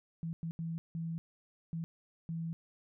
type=tone bursts at uneven times; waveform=sine; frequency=164.81 Hz; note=E3; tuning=in tune; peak=-35 dBFS; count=6; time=0.23-0.33 / 0.43-0.51 / 0.59-0.78 / 0.95-1.18 / 1.73-1.84 / 2.29-2.53 s; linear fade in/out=0 ms; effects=none